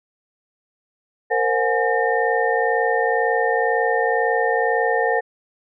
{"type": "tone cluster", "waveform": "sine", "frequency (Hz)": [460, 522, 730, 834, 1816], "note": ["A#4", "C5", "F#5", "G#5", "A#6"], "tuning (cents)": [-23, -4, -24, 7, -46], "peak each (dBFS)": [-21, -24, -23, -25, -23], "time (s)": [1.3, 5.21], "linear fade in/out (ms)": 20, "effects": []}